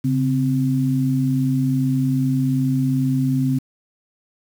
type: tone pair together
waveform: sine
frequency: 137.54 / 260 Hz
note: C#3 / C4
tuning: -13 / -11 cents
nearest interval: major seventh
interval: 1102 cents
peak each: -19 dBFS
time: 0.04-3.59 s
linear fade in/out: 10 ms
effects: 7-bit